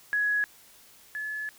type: tone pair in turn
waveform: sine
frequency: 1676 / 1715.2 Hz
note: G#6 / A6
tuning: +15 / -45 cents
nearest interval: unison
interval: 40 cents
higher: second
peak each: -23 / -31 dBFS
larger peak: first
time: 0.13-0.44 / 1.15-1.49 s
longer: second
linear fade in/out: 0 ms
effects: white hiss -55 dBFS RMS until 1.58 s

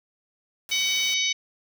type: noise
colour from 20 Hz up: white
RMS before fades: -40 dBFS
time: 0.69-1.14 s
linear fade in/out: 0 ms
type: harmonic tone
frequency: 752 Hz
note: F#5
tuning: 28 cents sharp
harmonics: 3 / 4 / 5 / 6 / 7 / 8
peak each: -27 / -28 / -27 / -35 / -36 / -29 dBFS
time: 0.71-1.33 s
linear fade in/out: 10 ms
effects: none

